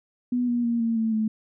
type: tone with pitch steps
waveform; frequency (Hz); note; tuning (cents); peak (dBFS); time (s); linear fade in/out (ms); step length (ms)
sine; 246.1 / 240.2 / 234.4 / 228.8 / 223.3 / 218; B3 / B3 / A#3 / A#3 / A3 / A3; -6 / -48 / +10 / -32 / +26 / -16; -21; 0.32-1.28; 5; 160
effects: none